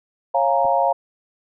sine chord, Bb minor seventh, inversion first, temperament equal with one note detuned, 549.3 / 698.5 / 830.6 / 932.3 Hz, Db5 / F5 / Ab5 / Bb5, -16 / 0 / 0 / 0 cents, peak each -21 / -19 / -23 / -21 dBFS, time 0.34-0.93 s, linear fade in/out 10 ms
clicks, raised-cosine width 2 ms, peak -26 dBFS, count 2, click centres 0.647 / 0.655 s
effects none

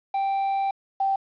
triangle / sine tone pair in turn, 784 / 780.1 Hz, G5 / G5, 0 / -9 cents, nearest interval unison, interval 9 cents, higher first, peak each -20 dBFS, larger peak neither, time 0.14-0.71 / 1-1.16 s, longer first, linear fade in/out 5 ms, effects resampled to 11025 Hz + 9-bit

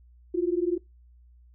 sine tone pair together, 340.6 / 360.9 Hz, F4 / F#4, -43 / -43 cents, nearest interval minor second, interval 100 cents, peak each -26 dBFS, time 0.34-0.78 s, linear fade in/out 10 ms, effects noise-tail reverb RT60 0.2 s tail -24 dB re dry + added 60 Hz sine -52 dBFS peak until 1.54 s

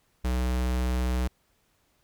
square tone, 62.5 Hz, B1, 21 cents sharp, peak -25 dBFS, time 0.24-1.28 s, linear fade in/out 10 ms, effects pink hiss -69 dBFS RMS until 2.03 s

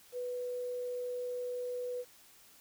sine tone with quantisation, 493.9 Hz, B4, in tune, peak -35 dBFS, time 0.12-2.05 s, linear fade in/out 50 ms, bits 10, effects white hiss -60 dBFS RMS until 2.6 s

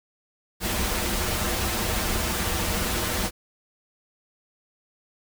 pink noise with comb filter, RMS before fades -26 dBFS, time 0.6-3.31 s, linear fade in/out 50 ms, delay 7.2 ms, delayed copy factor -0.7, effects none

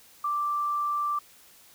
sine tone, 1174.7 Hz, D6, in tune, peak -25 dBFS, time 0.24-1.19 s, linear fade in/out 5 ms, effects white hiss -55 dBFS RMS until 1.74 s

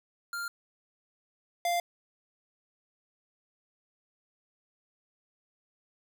square tone pair in turn, 1396.9 / 695.4 Hz, F6 / F5, 0 / -8 cents, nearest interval octave, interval 1208 cents, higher first, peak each -34 / -27 dBFS, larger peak second, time 0.33-0.48 / 1.65-1.8 s, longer neither, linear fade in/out 2 ms, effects 10-bit

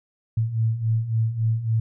sine beating tone pair, 110 / 113.6 Hz, A2 / A#2, 0 / -44 cents, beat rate 3.6 Hz, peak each -26 / -21 dBFS, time 0.37-1.8 s, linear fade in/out 5 ms, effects none

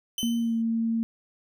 sawtooth tone with exponential decay, 3047 Hz, G7, 50 cents flat, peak -23 dBFS, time 0.18-0.62 s, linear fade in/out 2 ms, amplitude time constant 94 ms
sine tone with pitch glide, 233.1 to 227.6 Hz, A#3 to A#3, 0 to -41 cents, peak -23 dBFS, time 0.23-1.03 s, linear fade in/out 0 ms, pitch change -41 cents, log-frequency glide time 0.37-0.56 s
effects none

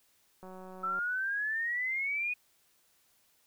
click train, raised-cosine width 1 ms, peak -35 dBFS, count 105, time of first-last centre 0.43-0.989 s, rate 186 Hz
sine exponential sweep, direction up, 1315 to 2489 Hz, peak -30 dBFS, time 0.83-2.34 s, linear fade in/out 10 ms
effects white hiss -69 dBFS RMS until 3.46 s

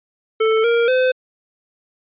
square tone with pitch steps, 441.4 / 467.6 / 512 Hz, A4 / A#4 / C5, +5 / +5 / -38 cents, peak -14 dBFS, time 0.4-1.12 s, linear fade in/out 10 ms, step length 240 ms, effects resampled to 8000 Hz

